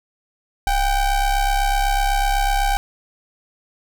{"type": "ring-modulated tone", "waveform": "square", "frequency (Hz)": 383, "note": "G4", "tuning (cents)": -40, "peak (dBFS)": -14, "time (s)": [0.67, 2.77], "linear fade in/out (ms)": 0, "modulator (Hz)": 417, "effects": []}